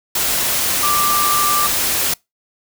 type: tone in noise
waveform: sine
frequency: 1181 Hz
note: D6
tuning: 9 cents sharp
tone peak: -16 dBFS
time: 0.83-1.67 s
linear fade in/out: 5 ms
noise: white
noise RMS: -18 dBFS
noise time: 0.15-2.14 s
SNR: -1 dB
effects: noise-tail reverb RT60 0.2 s tail -25 dB re dry